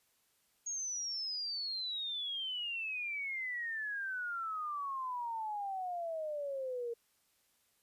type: exponential sweep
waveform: sine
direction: down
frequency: 6645 to 461.7 Hz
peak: -36 dBFS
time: 0.66-6.94 s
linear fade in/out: 10 ms
effects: white hiss -74 dBFS RMS until 7.82 s + resampled to 32000 Hz